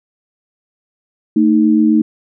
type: tone pair together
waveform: sine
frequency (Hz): 223.4 / 311.1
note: A3 / D#4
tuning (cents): +27 / 0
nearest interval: tritone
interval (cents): 573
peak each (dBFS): -11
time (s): 1.36-2.02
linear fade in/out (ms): 5
effects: none